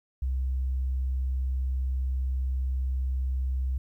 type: tone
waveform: sine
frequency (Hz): 65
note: C2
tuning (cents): -11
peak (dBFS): -24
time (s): 0.22-3.78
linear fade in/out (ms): 5
effects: tanh soft clip ceiling -22 dBFS + 11-bit